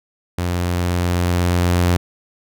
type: tone with level ramp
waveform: sawtooth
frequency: 88.2 Hz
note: F2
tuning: 18 cents sharp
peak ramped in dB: -15 to -9 dBFS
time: 0.38-1.97 s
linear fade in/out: 5 ms
effects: none